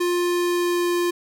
square tone with pitch glide, 352.1 to 349.7 Hz, F4 to F4, +14 to +2 cents, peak -20 dBFS, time 0-1.11 s, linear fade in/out 10 ms, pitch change -12 cents, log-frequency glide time 0.16-0.97 s, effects none

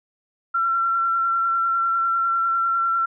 sine tone with vibrato, 1358 Hz, F6, 49 cents flat, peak -18 dBFS, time 0.54-3.06 s, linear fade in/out 10 ms, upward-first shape sine, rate 10 Hz, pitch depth 16 cents each way, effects none

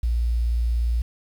sine tone with quantisation, 58.4 Hz, A#1, 4 cents sharp, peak -19 dBFS, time 0.03-1.02 s, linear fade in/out 5 ms, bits 8, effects none

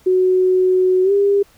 sine tone with pitch glide, 370 to 401.2 Hz, F#4 to G4, 0 to +40 cents, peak -11 dBFS, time 0.06-1.43 s, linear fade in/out 10 ms, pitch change +140 cents, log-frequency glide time 1.03-1.12 s, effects pink hiss -52 dBFS RMS until 1.57 s

